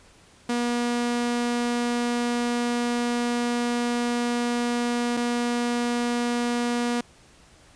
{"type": "tone pair in turn", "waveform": "sawtooth", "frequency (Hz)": [240, 240], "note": ["B3", "B3"], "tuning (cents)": [-49, -49], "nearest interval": "unison", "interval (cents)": 0, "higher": "neither", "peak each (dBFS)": -19, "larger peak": "neither", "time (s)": [[0.49, 5.17], [5.17, 7.01]], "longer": "first", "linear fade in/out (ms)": 5, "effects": ["pink hiss -54 dBFS RMS until 7.75 s", "resampled to 22050 Hz"]}